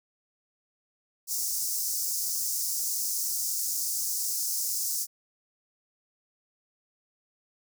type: high-pass noise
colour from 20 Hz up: pink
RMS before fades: -30 dBFS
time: 1.27-5.07 s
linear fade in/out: 50 ms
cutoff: 5200 Hz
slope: 48 dB/octave
effects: none